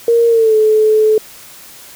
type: tone with pitch glide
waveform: sine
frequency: 466.2 to 432.5 Hz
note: A#4 to A4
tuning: 0 to -30 cents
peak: -7 dBFS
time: 0.08-1.18 s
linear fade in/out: 2 ms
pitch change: -130 cents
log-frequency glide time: 0.28-0.56 s
effects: white hiss -37 dBFS RMS until 1.95 s